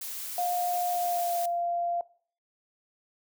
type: noise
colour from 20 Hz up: blue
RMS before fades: -37 dBFS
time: 0.01-1.46 s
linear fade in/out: 5 ms
type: tone with pitch glide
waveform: sine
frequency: 710 to 692.6 Hz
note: F5 to F5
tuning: +28 to -15 cents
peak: -26 dBFS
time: 0.38-2.01 s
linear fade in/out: 2 ms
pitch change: -43 cents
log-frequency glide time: 0.91-1.38 s
effects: noise-tail reverb RT60 0.5 s tail -21 dB re dry